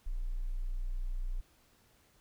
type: tone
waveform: sine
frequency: 30.15 Hz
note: B0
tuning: 41 cents flat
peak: -32 dBFS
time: 0.06-1.41 s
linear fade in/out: 10 ms
effects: pink hiss -67 dBFS RMS until 2.2 s